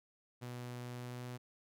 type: tone with pitch glide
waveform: sawtooth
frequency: 122.7 to 123.55 Hz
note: B2 to B2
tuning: -11 to +1 cents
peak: -39 dBFS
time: 0.41-1.38 s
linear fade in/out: 20 ms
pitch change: +12 cents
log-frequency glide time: 0.89-1.26 s
effects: none